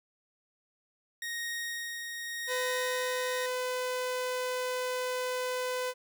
sawtooth tone with tremolo, 1868 Hz, A#6, 3 cents sharp, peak -30 dBFS, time 1.22-3.46 s, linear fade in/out 2 ms, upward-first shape sine, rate 0.87 Hz, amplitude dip 35%
sawtooth tone, 504 Hz, B4, 35 cents sharp, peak -27 dBFS, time 2.47-5.94 s, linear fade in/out 50 ms
effects none

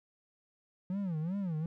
triangle tone with vibrato, 176.4 Hz, F3, 18 cents sharp, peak -30 dBFS, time 0.9-1.66 s, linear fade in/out 2 ms, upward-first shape sine, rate 2.6 Hz, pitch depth 240 cents each way, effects none

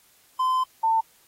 triangle / sine tone pair in turn, 1028 / 896.2 Hz, C6 / A5, -31 / +32 cents, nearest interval major second, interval 237 cents, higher first, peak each -18 dBFS, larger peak neither, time 0.39-0.64 / 0.83-1.01 s, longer first, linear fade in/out 10 ms, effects white hiss -59 dBFS RMS until 1.27 s + AAC 48 kbps

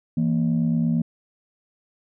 sine tone pair together, 164.9 / 233.8 Hz, E3 / A#3, +1 / +5 cents, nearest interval tritone, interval 604 cents, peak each -20 dBFS, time 0.17-1.02 s, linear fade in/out 5 ms, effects tanh soft clip ceiling -14 dBFS

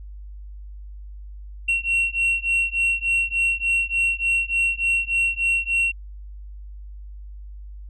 sine beating tone pair, 2729 / 2732.4 Hz, F7 / F7, -41 / -38 cents, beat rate 3.4 Hz, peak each -20 dBFS, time 1.68-5.92 s, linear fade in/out 10 ms, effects tanh soft clip ceiling -16 dBFS + added 50 Hz sine -35 dBFS peak until 7.89 s

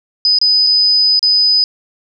sine tone with dropouts, 4999 Hz, D#8, 7 cents sharp, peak -8 dBFS, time 0.25-1.64 s, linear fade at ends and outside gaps 1 ms, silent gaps 0.387-0.414 / 0.667-0.67 / 1.193-1.228 s, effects none

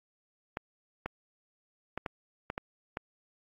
clicks, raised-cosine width 0.5 ms, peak -19 dBFS, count 7, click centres 0.571 / 1.06 / 1.976 / 2.062 / 2.501 / 2.579 / 2.971 s, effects AAC 48 kbps

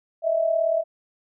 sine tone pair together, 622.3 / 660.1 Hz, D#5 / E5, 0 / +2 cents, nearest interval minor second, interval 102 cents, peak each -25 / -20 dBFS, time 0.22-0.84 s, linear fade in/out 50 ms, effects none

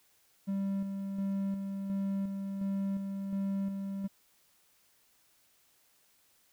triangle tone with tremolo, 196 Hz, G3, in tune, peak -28 dBFS, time 0.47-4.08 s, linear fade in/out 20 ms, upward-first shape square, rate 1.4 Hz, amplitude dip 40%, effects white hiss -68 dBFS RMS until 6.52 s

